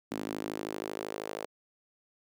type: tone with high-pass filter sweep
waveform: sawtooth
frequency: 52.8 Hz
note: G#1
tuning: 29 cents sharp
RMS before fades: -38 dBFS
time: 0.11-1.46 s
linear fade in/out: 10 ms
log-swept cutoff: 260 to 490 Hz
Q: 2.3
effects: none